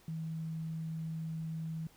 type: tone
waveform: sine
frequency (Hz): 160.8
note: E3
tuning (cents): -43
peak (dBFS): -36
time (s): 0.08-1.87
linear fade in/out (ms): 2
effects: pink hiss -63 dBFS RMS until 1.96 s